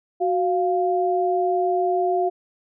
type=tone pair together; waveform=sine; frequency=369.3 / 698.5 Hz; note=F#4 / F5; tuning=-3 / 0 cents; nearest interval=major seventh; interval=1103 cents; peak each=-21 dBFS; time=0.2-2.3 s; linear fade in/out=20 ms; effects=none